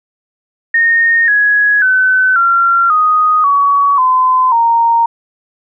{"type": "tone with pitch steps", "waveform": "sine", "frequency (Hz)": [1844, 1671.5, 1515.2, 1373.5, 1245, 1128.6, 1023, 927.3], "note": ["A#6", "G#6", "F#6", "F6", "D#6", "C#6", "C6", "A#5"], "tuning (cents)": [-19, 11, 41, -29, 1, 31, -39, -9], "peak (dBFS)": -7, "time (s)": [0.74, 5.06], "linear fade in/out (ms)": 5, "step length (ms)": 540, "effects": []}